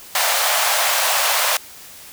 pink high-pass noise, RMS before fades -18 dBFS, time 0.15-1.57 s, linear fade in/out 2 ms, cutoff 590 Hz, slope 48 dB/octave, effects white hiss -40 dBFS RMS until 2.12 s

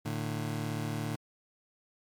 25% pulse tone pair together, 112.5 / 149.97 Hz, A2 / D3, +39 / +37 cents, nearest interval perfect fourth, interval 498 cents, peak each -31 / -32 dBFS, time 0.05-1.16 s, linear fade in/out 10 ms, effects MP3 96 kbps

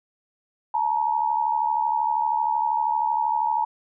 sine tone pair together, 868 / 940.8 Hz, A5 / A#5, -24 / +16 cents, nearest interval minor second, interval 140 cents, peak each -23 dBFS, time 0.74-3.65 s, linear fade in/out 5 ms, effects none

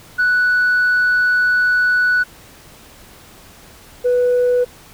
sine tone pair in turn, 1480 / 492.9 Hz, F#6 / B4, 0 / -3 cents, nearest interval octave + perfect fifth, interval 1903 cents, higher first, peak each -10 dBFS, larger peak neither, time 0.18-2.24 / 4.04-4.65 s, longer first, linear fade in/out 20 ms, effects tanh soft clip ceiling -10 dBFS + pink hiss -43 dBFS RMS until 4.93 s

